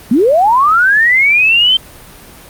sine linear sweep, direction up, 207.7 to 3136 Hz, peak -6 dBFS, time 0.11-1.77 s, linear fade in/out 5 ms, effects pink hiss -36 dBFS RMS until 2.49 s + Opus 32 kbps

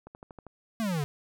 click train, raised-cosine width 1 ms, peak -31 dBFS, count 6, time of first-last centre 0.07-0.467 s, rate 12.6 Hz
square exponential sweep, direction down, 234 to 137 Hz, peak -28 dBFS, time 0.8-1.04 s, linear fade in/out 0 ms
effects none

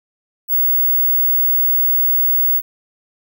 sine tone, 15710 Hz, B9, 10 cents flat, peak -12 dBFS, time 0.48-2.62 s, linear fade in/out 50 ms, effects none

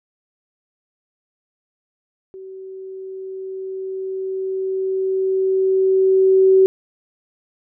sine tone with level ramp, 380.6 Hz, F#4, 49 cents sharp, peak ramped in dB -33 to -8 dBFS, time 2.34-6.66 s, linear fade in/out 0 ms, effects none

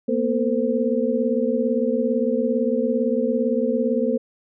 sine tone cluster, 229.7 / 247.4 / 452.3 / 519 Hz, A#3 / B3 / A4 / C5, -25 / +3 / +48 / -14 cents, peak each -24 dBFS, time 0.08-4.18 s, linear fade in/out 10 ms, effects none

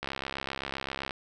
click train, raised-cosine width 0.3 ms, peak -17 dBFS, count 74, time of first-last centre 0.03-1.108 s, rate 67.7 Hz, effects none

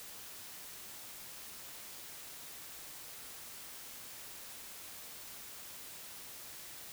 silence, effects white hiss -49 dBFS RMS until 6.92 s

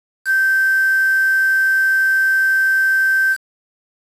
sine tone with quantisation, 1557 Hz, G6, 12 cents flat, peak -12 dBFS, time 0.25-3.37 s, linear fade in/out 50 ms, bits 5, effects resampled to 32000 Hz

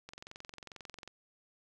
click train, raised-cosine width 0.2 ms, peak -29 dBFS, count 23, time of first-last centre 0.09-1.077 s, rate 22.3 Hz, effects none

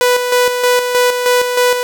sawtooth tone with tremolo, 493.9 Hz, B4, in tune, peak -5 dBFS, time 0.01-1.83 s, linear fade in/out 0 ms, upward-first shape square, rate 3.2 Hz, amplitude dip 50%, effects none

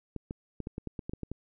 clicks, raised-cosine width 3 ms, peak -23 dBFS, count 11, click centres 0.163 / 0.309 / 0.603 / 0.671 / 0.781 / 0.873 / 0.992 / 1.095 / 1.135 / 1.233 / 1.316 s, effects none

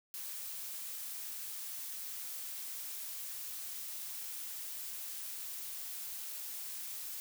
blue noise, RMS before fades -43 dBFS, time 0.14-7.2 s, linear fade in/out 0 ms, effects none

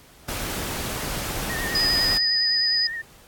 pink noise, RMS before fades -29 dBFS, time 0.28-2.18 s, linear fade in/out 10 ms
sine tone with vibrato, 1843 Hz, A#6, 20 cents flat, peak -28 dBFS, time 1.49-3.02 s, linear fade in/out 10 ms, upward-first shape triangle, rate 9.8 Hz, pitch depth 58 cents each way
sine tone, 4978 Hz, D#8, in tune, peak -19 dBFS, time 1.75-2.87 s, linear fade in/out 2 ms
effects pink hiss -51 dBFS RMS until 3.27 s + AAC 64 kbps

